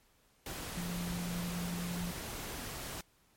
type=tone in noise; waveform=sine; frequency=174.61 Hz; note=F3; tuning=in tune; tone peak=-36 dBFS; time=0.77-2.11 s; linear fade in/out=2 ms; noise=pink; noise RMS=-42 dBFS; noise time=0.46-3.01 s; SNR=+3 dB; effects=pink hiss -69 dBFS RMS until 3.36 s + MP3 64 kbps